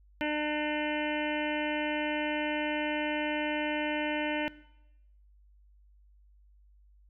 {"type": "harmonic tone", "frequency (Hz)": 300, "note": "D4", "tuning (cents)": 37, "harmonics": [1, 2, 3, 5, 6, 7, 8, 9, 10], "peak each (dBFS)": [-32, -35, -37, -39, -40, -40, -41, -42, -42], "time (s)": [0.21, 4.48], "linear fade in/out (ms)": 0, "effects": ["noise-tail reverb RT60 0.9 s tail -20 dB re dry", "added 50 Hz sine -57 dBFS peak until 7.09 s"]}